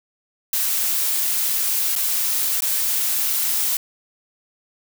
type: noise with dropouts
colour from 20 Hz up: blue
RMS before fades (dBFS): -21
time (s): 0.53-3.77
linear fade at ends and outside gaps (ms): 2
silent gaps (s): 1.954-1.96 / 2.606-2.621
effects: none